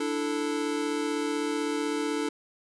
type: chord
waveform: square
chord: D suspended second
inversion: none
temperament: equal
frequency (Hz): 293.7 / 329.6 / 440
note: D4 / E4 / A4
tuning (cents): 0 / 0 / 0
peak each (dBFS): -31 / -35 / -32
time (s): 0-2.29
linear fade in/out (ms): 5
effects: resampled to 24000 Hz